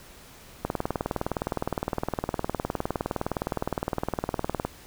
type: click train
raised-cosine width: 1 ms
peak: -12 dBFS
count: 79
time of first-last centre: 0.65-4.65 s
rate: 19.5 Hz
effects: pink hiss -49 dBFS RMS until 4.86 s

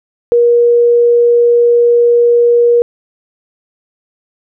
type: tone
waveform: sine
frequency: 475.8 Hz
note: A#4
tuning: 35 cents sharp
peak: -5 dBFS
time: 0.32-2.82 s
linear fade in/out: 0 ms
effects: none

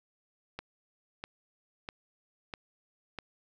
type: click train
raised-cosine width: 0.3 ms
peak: -22 dBFS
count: 5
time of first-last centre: 0.59-3.187 s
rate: 1.54 Hz
effects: none

